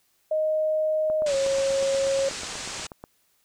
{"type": "tone with pitch glide", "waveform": "sine", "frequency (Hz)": [622.3, 544.9], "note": ["D#5", "C#5"], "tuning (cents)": [0, -30], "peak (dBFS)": -21, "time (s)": [0.31, 2.29], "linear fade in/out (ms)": 5, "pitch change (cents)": -230, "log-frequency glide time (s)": [1.23, 1.34]}
{"type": "click train", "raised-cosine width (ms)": 1, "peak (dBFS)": -24, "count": 17, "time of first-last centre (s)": [1.1, 3.039], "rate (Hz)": 8.25}
{"type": "low-pass noise", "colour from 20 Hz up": "white", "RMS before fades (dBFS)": -35, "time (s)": [1.26, 2.87], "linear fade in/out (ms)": 5, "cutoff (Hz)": 8200, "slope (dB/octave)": 48}
{"effects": ["white hiss -67 dBFS RMS until 3.44 s"]}